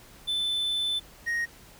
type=tone pair in turn; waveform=triangle; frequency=3520 / 1871.1 Hz; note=A7 / A#6; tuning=0 / +6 cents; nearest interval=major seventh; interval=1094 cents; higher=first; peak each=-24 dBFS; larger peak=neither; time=0.27-1 / 1.26-1.46 s; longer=first; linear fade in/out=20 ms; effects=added 50 Hz sine -58 dBFS peak until 1.79 s + pink hiss -52 dBFS RMS until 1.79 s